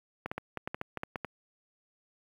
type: clicks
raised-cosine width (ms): 0.5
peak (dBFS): -19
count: 11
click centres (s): 0.26 / 0.315 / 0.38 / 0.573 / 0.675 / 0.745 / 0.814 / 0.973 / 1.034 / 1.158 / 1.247
effects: high-pass 80 Hz 12 dB/octave + 9-bit